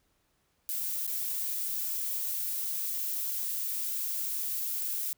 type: noise with dropouts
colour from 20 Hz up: violet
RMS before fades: -33 dBFS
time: 0.69-5.13 s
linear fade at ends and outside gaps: 0 ms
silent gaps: 1.066-1.076 s
effects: pink hiss -73 dBFS RMS until 5.17 s